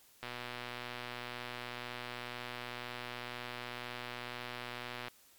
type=click train; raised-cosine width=0.3 ms; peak=-25 dBFS; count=593; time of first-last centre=0.23-5.082 s; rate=122 Hz; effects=white hiss -63 dBFS RMS until 5.38 s + MP3 96 kbps